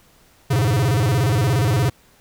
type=tone with vibrato; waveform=square; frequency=120 Hz; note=B2; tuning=49 cents flat; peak=-16 dBFS; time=0.5-1.9 s; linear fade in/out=10 ms; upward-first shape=square; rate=17 Hz; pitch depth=250 cents each way; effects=pink hiss -54 dBFS RMS until 2.2 s